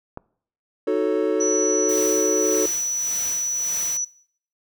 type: click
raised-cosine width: 1 ms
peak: -19 dBFS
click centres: 0.174 s
type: chord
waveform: triangle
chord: D# half-diminished seventh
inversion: none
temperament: equal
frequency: 311.1 / 370 / 440 / 554.4 Hz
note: D#4 / F#4 / A4 / C#5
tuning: 0 / 0 / 0 / 0 cents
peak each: -24 / -22 / -20 / -25 dBFS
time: 0.87-2.66 s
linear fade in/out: 5 ms
type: tone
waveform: sine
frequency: 5920 Hz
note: F#8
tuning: in tune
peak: -22 dBFS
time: 1.4-4.05 s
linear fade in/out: 10 ms
type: noise with tremolo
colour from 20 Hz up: white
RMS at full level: -33 dBFS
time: 1.89-3.97 s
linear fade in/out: 0 ms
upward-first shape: sine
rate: 1.7 Hz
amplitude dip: 65%
effects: noise-tail reverb RT60 0.6 s tail -22 dB re dry